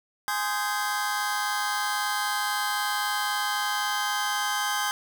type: chord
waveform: sawtooth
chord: Ab major seventh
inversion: none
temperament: just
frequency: 830.6 / 1038.3 / 1245.9 / 1557.4 Hz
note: Ab5 / C6 / Eb6 / G6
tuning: 0 / -14 / +2 / -12 cents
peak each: -26 / -28 / -29 / -27 dBFS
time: 0.28-4.91 s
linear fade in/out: 0 ms
effects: none